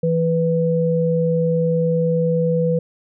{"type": "tone pair together", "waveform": "sine", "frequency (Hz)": [165.02, 494.5], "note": ["E3", "B4"], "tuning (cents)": [2, 2], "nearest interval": "octave + perfect fifth", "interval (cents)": 1900, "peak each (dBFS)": -18, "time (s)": [0.03, 2.79], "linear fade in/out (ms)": 5, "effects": []}